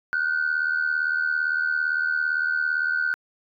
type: tone pair together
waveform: sine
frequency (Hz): 1447 / 1524.7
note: F#6 / G6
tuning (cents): -39 / -48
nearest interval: minor second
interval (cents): 91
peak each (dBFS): -23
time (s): 0.13-3.14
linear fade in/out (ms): 0
effects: tanh soft clip ceiling -16 dBFS